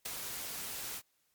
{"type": "noise with ADSR envelope", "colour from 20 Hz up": "white", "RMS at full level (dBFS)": -35, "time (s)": [0.05, 1.02], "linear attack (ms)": 11, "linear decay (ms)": 4, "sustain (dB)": -6, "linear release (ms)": 50, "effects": ["white hiss -75 dBFS RMS until 1.34 s", "MP3 96 kbps"]}